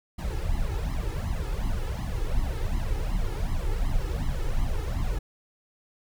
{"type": "noise with flanger", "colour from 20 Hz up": "brown", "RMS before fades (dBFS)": -27, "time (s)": [0.18, 5.19], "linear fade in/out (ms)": 10, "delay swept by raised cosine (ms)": [0.97, 2.37], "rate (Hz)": 2.7, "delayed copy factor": 1, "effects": []}